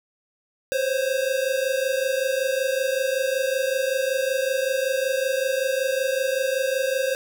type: tone pair together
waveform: square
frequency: 517 / 542.3 Hz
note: C5 / C#5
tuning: -21 / -38 cents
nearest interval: minor second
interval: 83 cents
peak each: -25 dBFS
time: 0.72-7.15 s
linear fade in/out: 0 ms
effects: none